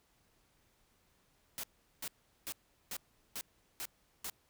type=noise bursts; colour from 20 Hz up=white; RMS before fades=-41 dBFS; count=7; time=1.58-4.298 s; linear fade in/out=0 ms; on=54 ms; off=390 ms; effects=pink hiss -72 dBFS RMS until 4.49 s